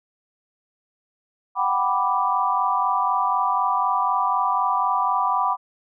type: chord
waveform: sine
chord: G major seventh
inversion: third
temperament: equal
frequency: 740 / 784 / 987.8 / 1174.7 Hz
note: F#5 / G5 / B5 / D6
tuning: 0 / 0 / 0 / 0 cents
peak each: -27 / -26 / -22 / -23 dBFS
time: 1.55-5.57 s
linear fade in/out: 50 ms
effects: none